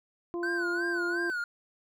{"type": "harmonic tone", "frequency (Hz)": 345.6, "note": "F4", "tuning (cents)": -18, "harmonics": [1, 2, 3], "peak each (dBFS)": [-31, -43, -43], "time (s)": [0.34, 1.3], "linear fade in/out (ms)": 0}
{"type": "tone with vibrato", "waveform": "triangle", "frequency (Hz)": 1504, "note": "F#6", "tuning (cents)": 28, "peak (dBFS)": -28, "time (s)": [0.43, 1.44], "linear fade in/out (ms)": 2, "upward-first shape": "sine", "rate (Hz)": 2.8, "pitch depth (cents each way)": 110}
{"effects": []}